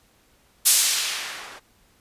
violet noise with low-pass filter sweep, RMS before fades -23 dBFS, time 0.65-1.6 s, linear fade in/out 20 ms, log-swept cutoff 10000 to 820 Hz, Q 0.74, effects pink hiss -60 dBFS RMS until 2 s + resampled to 32000 Hz

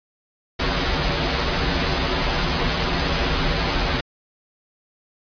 pink noise with comb filter, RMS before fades -21 dBFS, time 0.59-4.01 s, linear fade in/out 10 ms, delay 9.5 ms, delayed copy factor -0.9, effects resampled to 11025 Hz

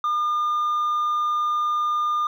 triangle tone with hard clipping, 1209 Hz, D6, 50 cents sharp, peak -19 dBFS, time 0.04-2.27 s, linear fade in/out 2 ms, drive 1 dB, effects none

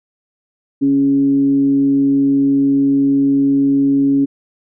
sine tone with frequency modulation, 277.2 Hz, C#4, in tune, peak -10 dBFS, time 0.81-4.26 s, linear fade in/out 20 ms, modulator 137 Hz, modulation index 0.25, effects none

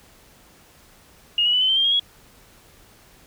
sine tone with pitch steps, 2857 / 2920 / 2985 / 3051 / 3119 / 3188 / 3259 / 3331 Hz, F7 / F#7 / F#7 / G7 / G7 / G7 / G#7 / G#7, +39 / -24 / +15 / -48 / -9 / +28 / -33 / +4 cents, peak -16 dBFS, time 1.38-1.996 s, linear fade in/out 2 ms, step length 77 ms, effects pink hiss -52 dBFS RMS until 3.26 s

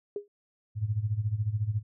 sine tone with exponential decay, 409.2 Hz, G#4, 26 cents flat, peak -27 dBFS, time 0.16-0.28 s, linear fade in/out 2 ms, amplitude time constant 25 ms
sine tone with tremolo, 106.5 Hz, G#2, 44 cents sharp, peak -23 dBFS, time 0.75-1.83 s, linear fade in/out 50 ms, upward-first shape sine, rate 14 Hz, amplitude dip 80%
effects none

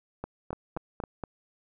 two click trains, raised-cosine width 1 ms, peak -20 / -20 dBFS, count 4 / 4, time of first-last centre 0.53-1.238 / 0.24-1.038 s, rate 4.24 / 3.76 Hz, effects none

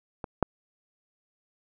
clicks, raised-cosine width 1 ms, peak -20 / -7 dBFS, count 2, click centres 0.242 / 0.427 s, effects none

